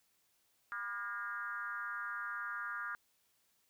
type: tone with frequency modulation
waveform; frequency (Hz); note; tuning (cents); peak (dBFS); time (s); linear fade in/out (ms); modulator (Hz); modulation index
sine; 1419; F6; +27; -38; 0.72-2.95; 0; 215; 1.3
effects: white hiss -75 dBFS RMS until 3.69 s